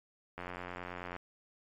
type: click train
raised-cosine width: 0.5 ms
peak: -26 dBFS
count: 71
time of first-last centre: 0.38-1.164 s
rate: 89.3 Hz
effects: MP3 64 kbps